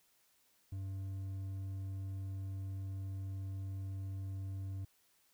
triangle tone with hard clipping, 96.5 Hz, G2, 27 cents flat, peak -40 dBFS, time 0.72-4.85 s, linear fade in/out 5 ms, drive 7 dB, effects white hiss -72 dBFS RMS until 5.33 s

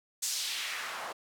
white noise with band-pass filter sweep, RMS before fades -36 dBFS, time 0.22-1.13 s, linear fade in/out 10 ms, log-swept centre 6900 to 780 Hz, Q 1.5, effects none

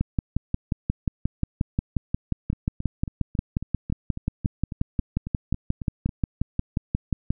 two click trains, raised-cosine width 5 ms, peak -19 / -10 dBFS, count 14 / 42, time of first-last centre 2.53-6.092 / 0.01-7.305 s, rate 3.65 / 5.62 Hz, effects none

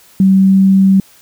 sine tone with pitch glide, 191.6 to 192.82 Hz, G3 to G3, -39 to -28 cents, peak -5 dBFS, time 0.2-1 s, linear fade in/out 2 ms, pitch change +11 cents, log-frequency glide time 0.34-0.66 s, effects white hiss -45 dBFS RMS until 1.21 s

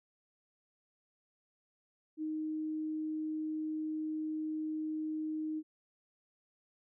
sine tone, 311.1 Hz, D#4, in tune, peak -34 dBFS, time 2.17-5.63 s, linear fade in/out 50 ms, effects none

